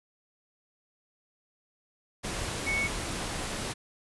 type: tone in noise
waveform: sine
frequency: 2217 Hz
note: C#7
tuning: in tune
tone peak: -27 dBFS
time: 2.66-2.88 s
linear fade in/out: 20 ms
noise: pink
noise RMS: -34 dBFS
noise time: 2.23-3.74 s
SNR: +4 dB
effects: resampled to 24000 Hz